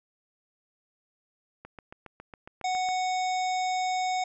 click train, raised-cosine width 0.5 ms, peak -28 dBFS, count 10, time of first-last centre 1.65-2.888 s, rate 7.27 Hz
harmonic tone, 740 Hz, F#5, in tune, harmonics 1 / 3 / 5 / 7 / 9 / 10, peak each -26 / -36 / -40 / -43 / -45 / -46 dBFS, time 2.64-4.24 s, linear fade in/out 5 ms
effects none

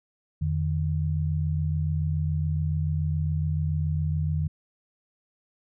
sine tone pair together, 85.63 / 152.7 Hz, F2 / D#3, -34 / -32 cents, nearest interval minor seventh, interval 1002 cents, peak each -26 dBFS, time 0.41-4.48 s, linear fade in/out 10 ms, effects none

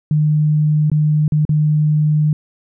sine tone with dropouts, 151.8 Hz, D#3, 42 cents flat, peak -11 dBFS, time 0.11-2.33 s, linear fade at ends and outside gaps 2 ms, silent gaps 0.9-0.916 / 1.28-1.321 / 1.452-1.492 s, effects none

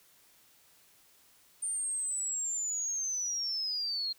sine linear sweep, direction down, 9000 to 4186 Hz, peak -31 dBFS, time 1.62-4.13 s, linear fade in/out 10 ms, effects white hiss -63 dBFS RMS until 4.18 s

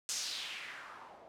blue noise with low-pass filter sweep, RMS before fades -43 dBFS, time 0.09-1.28 s, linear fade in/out 0 ms, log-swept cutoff 6800 to 590 Hz, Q 2.3, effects none

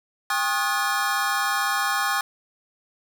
square tone cluster, 803 / 1084 / 1243 / 1453 / 1719 Hz, G5 / C#6 / D#6 / F#6 / A6, +41 / -39 / -2 / -32 / -41 cents, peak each -29 dBFS, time 0.3-2.21 s, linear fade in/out 2 ms, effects none

